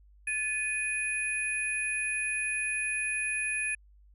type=tone cluster; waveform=sine; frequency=1733 / 2480 / 10110 Hz; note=A6 / D#7 / D#9; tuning=-27 / -6 / +27 cents; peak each=-36 / -30 / -37 dBFS; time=0.27-3.75 s; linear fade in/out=5 ms; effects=added 50 Hz sine -55 dBFS peak until 4.14 s